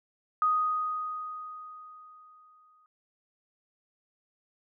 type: tone with exponential decay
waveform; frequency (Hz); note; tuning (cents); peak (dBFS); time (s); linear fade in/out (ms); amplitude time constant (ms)
sine; 1246; D#6; +2; -21; 0.42-2.86; 1; 530
effects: none